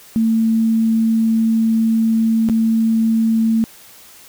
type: tone with dropouts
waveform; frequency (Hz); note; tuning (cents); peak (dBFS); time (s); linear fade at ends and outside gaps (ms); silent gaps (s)
sine; 224.4; A3; +34; -12; 0.16-3.64; 0; 2.488-2.497
effects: white hiss -43 dBFS RMS until 4.28 s